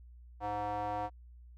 square tone with band-pass filter, 103.83 Hz, G#2, in tune, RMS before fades -36 dBFS, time 0.4-1.1 s, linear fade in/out 50 ms, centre 800 Hz, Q 4.2, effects added 60 Hz sine -51 dBFS peak until 1.57 s

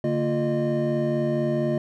triangle tone cluster, 144.7 / 228.9 / 349.5 / 611 Hz, D3 / A#3 / F4 / D#5, -25 / -31 / +1 / -32 cents, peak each -25 dBFS, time 0.04-1.78 s, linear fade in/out 2 ms, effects none

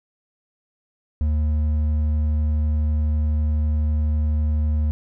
triangle tone with hard clipping, 76 Hz, D#2, 40 cents flat, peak -19 dBFS, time 1.21-4.91 s, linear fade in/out 0 ms, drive 8 dB, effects none

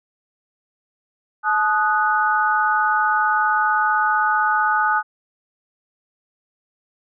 sine chord, D# diminished, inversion second, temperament equal with one note detuned, 860.4 / 1244.5 / 1480 Hz, A5 / D#6 / F#6, -39 / 0 / 0 cents, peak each -20 / -20 / -20 dBFS, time 1.43-5.03 s, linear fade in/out 50 ms, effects none

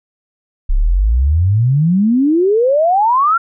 sine exponential sweep, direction up, 31.37 to 1401 Hz, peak -9 dBFS, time 0.69-3.38 s, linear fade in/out 10 ms, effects none

